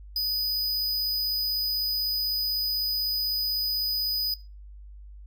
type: tone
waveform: square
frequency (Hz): 4978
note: D#8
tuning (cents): 0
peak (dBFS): -25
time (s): 0.16-4.34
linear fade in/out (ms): 2
effects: noise-tail reverb RT60 0.3 s tail -20 dB re dry + added 50 Hz sine -42 dBFS peak until 5.26 s